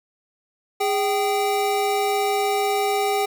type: tone pair together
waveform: square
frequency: 410.4 / 777 Hz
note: G#4 / G5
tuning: -21 / -16 cents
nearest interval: major seventh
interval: 1105 cents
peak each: -23 dBFS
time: 0.8-3.26 s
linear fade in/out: 10 ms
effects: none